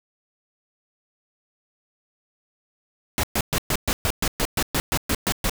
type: noise bursts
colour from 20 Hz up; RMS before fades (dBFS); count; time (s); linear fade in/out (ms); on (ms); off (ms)
pink; -22; 14; 3.18-5.496; 0; 54; 120
effects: none